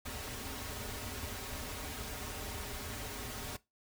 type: noise with comb filter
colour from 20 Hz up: pink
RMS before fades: -42 dBFS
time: 0.05-3.57 s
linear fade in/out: 10 ms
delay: 5.9 ms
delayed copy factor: -0.85
effects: noise-tail reverb RT60 0.2 s tail -19 dB re dry